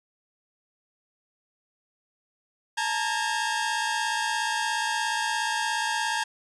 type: tone cluster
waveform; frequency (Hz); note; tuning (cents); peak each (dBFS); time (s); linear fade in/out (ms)
sawtooth; 869 / 926 / 1625; A5 / A#5 / G#6; -22 / -12 / -38; -26; 2.77-6.24; 10
effects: resampled to 22050 Hz